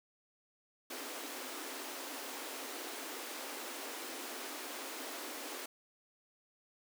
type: high-pass noise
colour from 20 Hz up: pink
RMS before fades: -44 dBFS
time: 0.9-5.66 s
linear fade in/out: 5 ms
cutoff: 250 Hz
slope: 96 dB/octave
effects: none